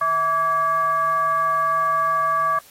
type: tone with frequency modulation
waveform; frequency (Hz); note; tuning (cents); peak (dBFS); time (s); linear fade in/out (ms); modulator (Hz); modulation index
sine; 1152; D6; -34; -17; 0.01-2.59; 5; 501; 0.56
effects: white hiss -49 dBFS RMS until 2.7 s + AAC 48 kbps

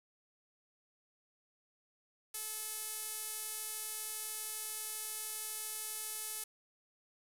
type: tone with band-pass filter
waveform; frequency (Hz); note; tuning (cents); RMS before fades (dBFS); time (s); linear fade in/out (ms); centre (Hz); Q
sawtooth; 432.6; A4; -29; -42; 2.34-6.44; 5; 11000; 2.1
effects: 10-bit

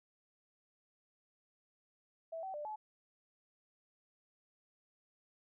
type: tone with pitch steps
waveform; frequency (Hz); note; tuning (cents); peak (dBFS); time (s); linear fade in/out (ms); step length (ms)
sine; 655 / 764 / 594 / 857; E5 / G5 / D5 / A5; -11 / -45 / +20 / -46; -40; 2.32-2.76; 10; 110
effects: none

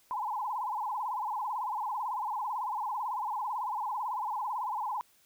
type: tone with vibrato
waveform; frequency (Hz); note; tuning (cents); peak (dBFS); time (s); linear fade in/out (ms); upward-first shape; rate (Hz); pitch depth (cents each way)
sine; 924; A#5; -16; -31; 0.11-5.01; 0; sine; 18; 200
effects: white hiss -65 dBFS RMS until 5.25 s

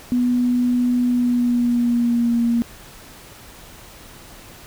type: tone with pitch glide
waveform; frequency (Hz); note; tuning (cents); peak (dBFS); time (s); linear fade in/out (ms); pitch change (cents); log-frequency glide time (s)
sine; 245.9 to 234.8; B3 to A#3; -7 to +13; -15; 0.12-2.62; 0; -80; 1.07-2.4
effects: pink hiss -42 dBFS RMS until 4.66 s

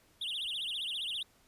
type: tone with vibrato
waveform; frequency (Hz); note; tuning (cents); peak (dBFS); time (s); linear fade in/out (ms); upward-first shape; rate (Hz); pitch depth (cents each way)
triangle; 3235; G#7; -46; -33; 0.21-1.23; 5; triangle; 15; 300
effects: pink hiss -66 dBFS RMS until 1.47 s + resampled to 32000 Hz

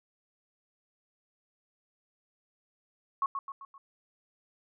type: tone with echo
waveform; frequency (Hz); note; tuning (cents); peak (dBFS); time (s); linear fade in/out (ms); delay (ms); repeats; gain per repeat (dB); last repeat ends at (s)
sine; 1100; C#6; -14; -25; 3.22-3.26; 2; 130; 4; -6; 3.78
effects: none

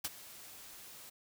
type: noise with ADSR envelope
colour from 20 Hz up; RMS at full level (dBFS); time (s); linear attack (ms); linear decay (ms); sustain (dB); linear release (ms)
white; -35; 0.04-1.1; 10; 34; -17; 10
effects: none

